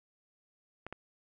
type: clicks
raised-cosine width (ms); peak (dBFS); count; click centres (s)
0.5; -26; 2; 0.866 / 0.926
effects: none